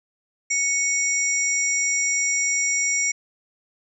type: tone cluster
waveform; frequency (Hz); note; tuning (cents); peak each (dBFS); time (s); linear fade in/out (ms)
sine; 2213 / 5730 / 7330; C#7 / F8 / A#8; -3 / +44 / -30; -23 / -23 / -27; 0.5-3.12; 10
effects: none

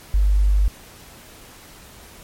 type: tone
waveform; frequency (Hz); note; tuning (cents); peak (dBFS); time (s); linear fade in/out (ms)
sine; 50; G1; +35; -13; 0.14-0.68; 0
effects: pink hiss -44 dBFS RMS until 2.23 s + MP3 64 kbps

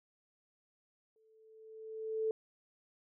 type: tone with exponential growth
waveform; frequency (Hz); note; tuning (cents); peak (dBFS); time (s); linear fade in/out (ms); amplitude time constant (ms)
sine; 440; A4; 0; -29; 1.16-2.31; 1; 250
effects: none

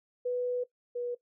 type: tone pair in turn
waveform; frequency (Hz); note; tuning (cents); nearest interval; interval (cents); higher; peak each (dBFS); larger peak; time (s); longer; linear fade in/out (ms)
sine; 493.9 / 485.4; B4 / B4; 0 / -30; unison; 30; first; -28 / -31; first; 0.25-0.64 / 0.95-1.15; first; 10
effects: noise-tail reverb RT60 0.1 s tail -17 dB re dry

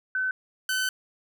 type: tone pair in turn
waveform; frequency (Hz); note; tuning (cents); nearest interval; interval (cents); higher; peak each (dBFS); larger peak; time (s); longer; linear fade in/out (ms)
sine / sawtooth; 1519 / 1519; F#6 / F#6; +45 / +45; unison; 0; neither; -24 / -21; second; 0.15-0.31 / 0.69-0.89; second; 2
effects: none

